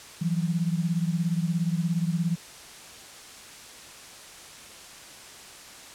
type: beating tone pair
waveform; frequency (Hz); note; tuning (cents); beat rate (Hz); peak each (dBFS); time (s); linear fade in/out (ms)
sine; 164.7 / 181.7; E3 / F#3; -1 / -31; 17; -25 / -28; 0.21-2.36; 10
effects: white hiss -45 dBFS RMS until 5.94 s + low-pass 9000 Hz 12 dB/octave

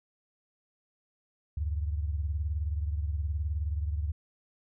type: beating tone pair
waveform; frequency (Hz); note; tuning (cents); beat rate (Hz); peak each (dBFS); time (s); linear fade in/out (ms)
sine; 73.3 / 92.3; D2 / F#2; -3 / -4; 19; -29 / -36; 1.57-4.12; 5
effects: none

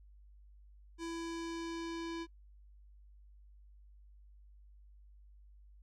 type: tone with low-pass filter sweep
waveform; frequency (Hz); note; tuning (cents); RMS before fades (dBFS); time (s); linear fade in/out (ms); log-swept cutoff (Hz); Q
square; 333; E4; +18; -41; 0.98-2.27; 50; 7300 to 4600; 1.3
effects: noise-tail reverb RT60 0.1 s tail -23 dB re dry + added 50 Hz sine -56 dBFS peak until 5.82 s

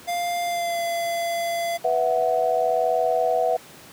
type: tone with pitch glide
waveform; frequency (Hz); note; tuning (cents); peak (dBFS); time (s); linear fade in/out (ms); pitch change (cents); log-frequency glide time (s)
square; 698.5 to 681.4; F5 to F5; 0 to -43; -24; 0.07-1.78; 20; -43; 0.44-0.81
type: chord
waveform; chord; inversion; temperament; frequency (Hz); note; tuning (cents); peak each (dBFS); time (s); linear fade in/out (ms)
sine; B suspended fourth; none; equal; 493.9 / 659.3 / 740; B4 / E5 / F#5; 0 / 0 / 0; -24 / -22 / -23; 1.84-3.57; 10
effects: pink hiss -45 dBFS RMS until 3.92 s + high-pass 150 Hz 12 dB/octave

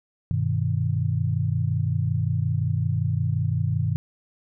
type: chord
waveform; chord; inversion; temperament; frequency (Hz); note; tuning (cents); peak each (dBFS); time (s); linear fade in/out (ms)
sine; G augmented; none; equal; 98 / 123.47 / 155.56; G2 / B2 / D#3; 0 / 0 / 0; -25 / -25 / -26; 0.31-3.96; 0
effects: none

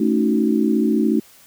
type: chord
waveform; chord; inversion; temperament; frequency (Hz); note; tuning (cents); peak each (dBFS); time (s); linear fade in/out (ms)
sine; D# half-diminished seventh; second; equal; 220 / 277.2 / 311.1 / 370; A3 / C#4 / D#4 / F#4; 0 / 0 / 0 / 0; -18 / -22 / -20 / -23; 0-1.2; 5
effects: white hiss -49 dBFS RMS until 1.46 s

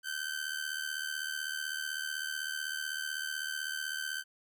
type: tone with amplitude modulation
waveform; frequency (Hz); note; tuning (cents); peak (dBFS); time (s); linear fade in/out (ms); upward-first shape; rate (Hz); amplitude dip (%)
sawtooth; 1542; G6; -29; -28; 0.03-4.24; 50; sine; 75.9; 75
effects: none

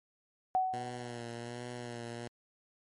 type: tone with exponential decay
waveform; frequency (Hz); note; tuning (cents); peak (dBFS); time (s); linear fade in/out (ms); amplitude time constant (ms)
sine; 749; F#5; +21; -24; 0.55-1.29; 0; 160
type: tone with vibrato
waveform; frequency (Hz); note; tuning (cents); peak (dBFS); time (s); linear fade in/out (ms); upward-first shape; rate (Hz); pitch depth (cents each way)
10% pulse; 120; B2; -49; -32; 0.73-2.28; 5; sine; 1.3; 36
effects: MP3 48 kbps

